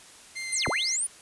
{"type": "tone with vibrato", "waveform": "sawtooth", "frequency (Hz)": 2088, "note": "C7", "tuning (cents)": -4, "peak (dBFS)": -29, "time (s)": [0.35, 0.97], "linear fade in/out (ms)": 20, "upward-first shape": "sine", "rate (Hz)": 4.8, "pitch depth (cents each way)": 9}
{"type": "linear two-way sweep", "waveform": "sine", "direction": "down then up", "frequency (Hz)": [10000, 38.89, 10000], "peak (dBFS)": -25, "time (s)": [0.52, 1.07], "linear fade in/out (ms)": 10, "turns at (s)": 0.68}
{"effects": ["white hiss -50 dBFS RMS until 1.21 s", "resampled to 24000 Hz"]}